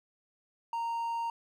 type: tone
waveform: triangle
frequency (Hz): 927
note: A#5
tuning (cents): -10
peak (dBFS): -29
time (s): 0.73-1.3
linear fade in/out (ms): 2
effects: none